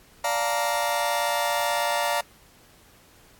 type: chord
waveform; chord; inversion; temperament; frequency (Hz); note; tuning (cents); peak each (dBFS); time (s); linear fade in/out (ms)
sawtooth; Bb major seventh; first; just; 582.7 / 699.2 / 874.1 / 932.3; D5 / F5 / A5 / Bb5; -14 / +2 / -12 / 0; -24 / -24 / -28 / -23; 0.24-2.21; 5
effects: pink hiss -55 dBFS RMS until 3.39 s + AAC 64 kbps